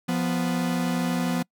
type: tone pair together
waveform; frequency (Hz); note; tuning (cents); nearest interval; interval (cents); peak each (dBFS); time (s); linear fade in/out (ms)
45% pulse; 174.58 / 246.9; F3 / B3; 0 / 0; tritone; 600; -26; 0.08-1.43; 10
effects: noise-tail reverb RT60 0.1 s tail -26 dB re dry